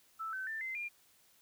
sine tone with pitch steps, 1318.5 / 1532.2 / 1780.4 / 2069 / 2404 Hz, E6 / G6 / A6 / C7 / D7, 0 / -40 / +20 / -20 / +40 cents, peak -37 dBFS, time 0.19-0.89 s, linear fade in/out 20 ms, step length 140 ms, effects white hiss -67 dBFS RMS until 1.41 s

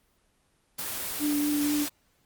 white noise, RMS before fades -33 dBFS, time 0.78-1.89 s, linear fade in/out 10 ms
sine tone with vibrato, 293.7 Hz, D4, in tune, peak -24 dBFS, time 1.19-1.87 s, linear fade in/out 50 ms, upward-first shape triangle, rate 4.1 Hz, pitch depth 18 cents each way
effects pink hiss -68 dBFS RMS until 2.25 s + Opus 24 kbps

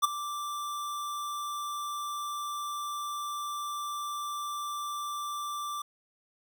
square tone with ADSR envelope, 1174.7 Hz, D6, in tune, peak -19 dBFS, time 0.02-5.82 s, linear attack 24 ms, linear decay 14 ms, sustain -15 dB, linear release 5 ms, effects none

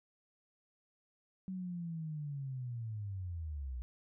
sine linear sweep, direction down, 190.1 to 58.8 Hz, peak -38 dBFS, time 1.48-3.82 s, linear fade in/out 0 ms, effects none

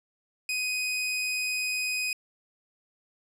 sawtooth tone, 2502 Hz, D#7, 9 cents sharp, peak -24 dBFS, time 0.49-2.13 s, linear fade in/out 2 ms, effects low-pass 12000 Hz 12 dB/octave

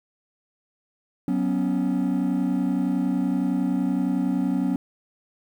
triangle chord, F# suspended fourth, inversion none, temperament just, 185 / 246.7 / 277.5 Hz, F#3 / B3 / C#4, 0 / -2 / +2 cents, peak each -23 / -23 / -22 dBFS, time 1.28-4.76 s, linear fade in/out 2 ms, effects tanh soft clip ceiling -13 dBFS + 9-bit

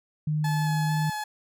sine tone with pitch glide, 152.5 to 154.63 Hz, D#3 to D#3, -34 to -10 cents, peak -23 dBFS, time 0.27-1.1 s, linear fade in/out 5 ms, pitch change +24 cents, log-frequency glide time 0.56-0.68 s
30% pulse tone with vibrato, 856 Hz, A5, 48 cents flat, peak -27 dBFS, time 0.44-1.24 s, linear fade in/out 5 ms, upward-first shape square, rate 2.2 Hz, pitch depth 12 cents each way
effects none

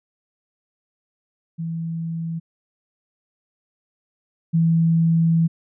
sine tone pair in turn, 164.81 / 164.81 Hz, E3 / E3, 0 / 0 cents, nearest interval unison, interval 0 cents, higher neither, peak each -24 / -14 dBFS, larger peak second, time 1.58-2.4 / 4.53-5.48 s, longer second, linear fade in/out 20 ms, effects none

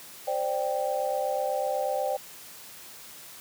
sine chord, C suspended second, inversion none, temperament equal with one note detuned, 523.3 / 591.4 / 784 Hz, C5 / D5 / G5, 0 / +12 / 0 cents, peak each -30 dBFS, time 0.27-2.17 s, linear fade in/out 10 ms, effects white hiss -46 dBFS RMS until 3.4 s + high-pass 80 Hz 12 dB/octave

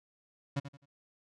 35% pulse tone with echo, 140.3 Hz, C#3, 21 cents sharp, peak -28 dBFS, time 0.56-0.6 s, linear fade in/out 10 ms, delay 86 ms, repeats 3, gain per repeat -11 dB, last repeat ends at 0.858 s, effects low-pass 6000 Hz 12 dB/octave

